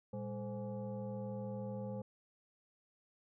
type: tone with frequency modulation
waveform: sine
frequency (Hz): 202.4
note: G#3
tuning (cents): -44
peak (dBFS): -39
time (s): 0.13-2.02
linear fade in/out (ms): 5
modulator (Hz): 318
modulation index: 1.3
effects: none